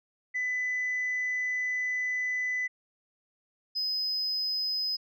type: tone pair in turn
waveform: sine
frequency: 2000 / 5040 Hz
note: B6 / D#8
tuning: +21 / +21 cents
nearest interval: octave + major third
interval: 1600 cents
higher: second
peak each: -26 / -26 dBFS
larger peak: neither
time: 0.34-2.68 / 3.75-4.97 s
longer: first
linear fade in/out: 20 ms
effects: tanh soft clip ceiling -25 dBFS